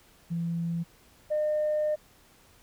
sine tone pair in turn, 168.6 / 606.8 Hz, E3 / D#5, +39 / -44 cents, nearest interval octave + minor seventh, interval 2217 cents, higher second, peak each -27 / -23 dBFS, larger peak second, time 0.3-0.84 / 1.3-1.96 s, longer second, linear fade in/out 20 ms, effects tanh soft clip ceiling -21 dBFS + pink hiss -59 dBFS RMS until 2.62 s

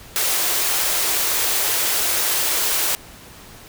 white high-pass noise, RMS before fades -20 dBFS, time 0.16-2.95 s, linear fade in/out 0 ms, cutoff 310 Hz, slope 96 dB/octave, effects pink hiss -42 dBFS RMS until 3.68 s

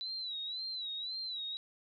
sine tone with vibrato, 3951 Hz, B7, in tune, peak -37 dBFS, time 0.01-1.57 s, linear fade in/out 0 ms, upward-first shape sine, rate 1.9 Hz, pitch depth 98 cents each way, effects none

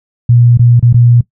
sine tone with dropouts, 120 Hz, B2, 49 cents flat, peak -3 dBFS, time 0.29-1.21 s, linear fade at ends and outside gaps 5 ms, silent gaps 0.574-0.593 / 0.796-0.826 / 0.929-0.942 s, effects noise-tail reverb RT60 0.1 s tail -19 dB re dry

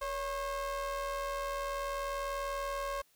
square ring-modulated tone, 261.6 Hz, C4, in tune, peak -32 dBFS, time 0.01-3.02 s, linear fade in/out 10 ms, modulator 825 Hz, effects white hiss -69 dBFS RMS until 3.15 s

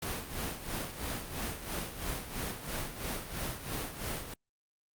pink noise with tremolo, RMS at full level -35 dBFS, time 0.02-4.34 s, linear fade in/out 5 ms, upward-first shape sine, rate 3 Hz, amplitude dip 65%, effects Opus 48 kbps

